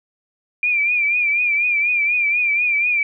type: tone with vibrato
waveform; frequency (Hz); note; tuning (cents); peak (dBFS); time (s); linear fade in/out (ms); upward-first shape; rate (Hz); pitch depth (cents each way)
sine; 2388; D7; +28; -15; 0.63-3.03; 2; triangle; 4.1; 81
effects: none